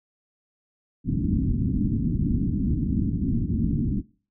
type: low-pass noise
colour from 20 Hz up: white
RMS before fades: -24 dBFS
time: 1.04-4.03 s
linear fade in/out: 50 ms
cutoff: 280 Hz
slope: 48 dB/octave
effects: noise-tail reverb RT60 0.4 s tail -22 dB re dry